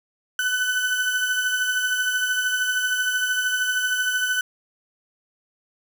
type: beating tone pair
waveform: 35% pulse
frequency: 1500 / 1513 Hz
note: F#6 / F#6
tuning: +23 / +38 cents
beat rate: 13 Hz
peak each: -20 / -27 dBFS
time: 0.39-4.41 s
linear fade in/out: 2 ms
effects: none